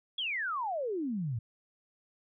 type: exponential sweep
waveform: sine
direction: down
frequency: 3422 to 106.6 Hz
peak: -31 dBFS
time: 0.18-1.39 s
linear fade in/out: 5 ms
effects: none